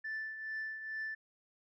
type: tone with tremolo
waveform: sine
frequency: 1760 Hz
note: A6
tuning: in tune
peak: -34 dBFS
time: 0.04-1.15 s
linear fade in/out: 10 ms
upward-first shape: triangle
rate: 2.3 Hz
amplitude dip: 65%
effects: tanh soft clip ceiling -34 dBFS